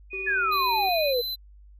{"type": "tone with vibrato", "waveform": "sine", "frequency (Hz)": 2471, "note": "D#7", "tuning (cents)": -13, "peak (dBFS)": -30, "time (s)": [0.1, 1.14], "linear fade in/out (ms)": 50, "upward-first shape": "triangle", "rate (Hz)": 7.6, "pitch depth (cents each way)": 10}
{"type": "tone with tremolo", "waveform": "triangle", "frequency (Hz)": 384.5, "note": "G4", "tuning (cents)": -33, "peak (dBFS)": -32, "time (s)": [0.13, 0.89], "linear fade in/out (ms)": 2, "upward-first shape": "triangle", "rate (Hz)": 17, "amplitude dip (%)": 40}
{"type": "exponential sweep", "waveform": "sine", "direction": "down", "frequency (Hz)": [1760, 466.2], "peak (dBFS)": -22, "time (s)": [0.26, 1.22], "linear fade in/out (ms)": 20}
{"type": "tone", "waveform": "square", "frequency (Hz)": 4039, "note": "B7", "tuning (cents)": 38, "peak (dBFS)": -29, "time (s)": [0.51, 1.36], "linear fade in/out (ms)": 20}
{"effects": ["added 50 Hz sine -47 dBFS peak until 1.79 s"]}